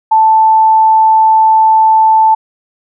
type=tone; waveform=sine; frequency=880 Hz; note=A5; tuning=in tune; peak=-4 dBFS; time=0.11-2.35 s; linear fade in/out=10 ms; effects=none